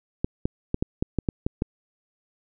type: clicks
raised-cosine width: 3 ms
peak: -10 dBFS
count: 9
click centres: 0.245 / 0.455 / 0.744 / 0.825 / 1.025 / 1.187 / 1.288 / 1.465 / 1.621 s
effects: none